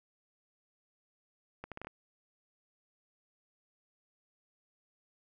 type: accelerating click train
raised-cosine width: 0.5 ms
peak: -27 dBFS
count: 6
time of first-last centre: 1.64-1.87 s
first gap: 77 ms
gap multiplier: 0.74
effects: none